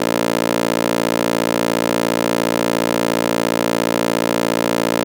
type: tone with high-pass filter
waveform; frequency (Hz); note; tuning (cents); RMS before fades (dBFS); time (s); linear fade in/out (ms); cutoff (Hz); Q
15% pulse; 57.1; A#1; -35; -18; 0-5.04; 5; 360; 1.9
effects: none